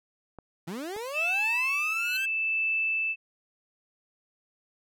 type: clicks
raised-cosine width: 1 ms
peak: -29 dBFS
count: 2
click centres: 0.387 / 0.964 s
type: linear sweep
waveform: 30% pulse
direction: up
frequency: 153 to 1605 Hz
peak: -31 dBFS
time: 0.67-2.26 s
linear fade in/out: 10 ms
type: tone with tremolo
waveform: sine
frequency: 2637 Hz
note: E7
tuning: in tune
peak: -24 dBFS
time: 1.13-3.16 s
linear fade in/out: 50 ms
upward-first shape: sine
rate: 0.79 Hz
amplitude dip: 30%
type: tone with exponential growth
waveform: square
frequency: 4142 Hz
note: C8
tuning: 18 cents flat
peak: -31 dBFS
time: 1.97-2.17 s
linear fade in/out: 5 ms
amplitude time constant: 42 ms
effects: none